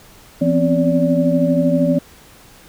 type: tone cluster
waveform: sine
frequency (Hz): 169.1 / 253.7 / 266.4 / 577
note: E3 / B3 / C4 / D5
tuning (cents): +44 / +47 / +31 / -31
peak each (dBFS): -18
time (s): 0.41-1.99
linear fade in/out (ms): 10
effects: pink hiss -45 dBFS RMS until 2.68 s